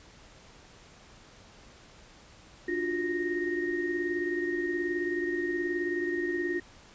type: tone cluster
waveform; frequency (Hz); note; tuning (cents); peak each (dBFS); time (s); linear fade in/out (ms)
sine; 295.2 / 350.3 / 369.1 / 1858; D4 / F4 / F#4 / A#6; +9 / +5 / -4 / -6; -36 / -30 / -39 / -34; 2.68-6.6; 5
effects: pink hiss -54 dBFS RMS until 6.94 s + resampled to 16000 Hz